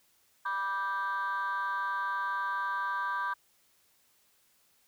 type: chord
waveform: sine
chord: G major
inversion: first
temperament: just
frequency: 980 / 1176 / 1568 Hz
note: B5 / D6 / G6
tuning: -14 / +2 / 0 cents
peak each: -33 dBFS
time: 0.45-3.34 s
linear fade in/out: 10 ms
effects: tanh soft clip ceiling -25 dBFS + white hiss -68 dBFS RMS until 4.87 s